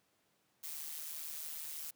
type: noise with amplitude modulation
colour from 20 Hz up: blue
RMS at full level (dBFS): -41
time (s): 0.63-1.91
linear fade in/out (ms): 10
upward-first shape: sine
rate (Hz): 153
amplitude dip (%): 70
effects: pink hiss -75 dBFS RMS until 1.95 s + high-pass 150 Hz 12 dB/octave